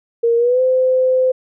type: tone with pitch glide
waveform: sine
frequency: 466.2 to 514.3 Hz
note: A#4 to C5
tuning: 0 to -30 cents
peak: -11 dBFS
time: 0.23-1.32 s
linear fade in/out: 10 ms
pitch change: +170 cents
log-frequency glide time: 0.37-0.61 s
effects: none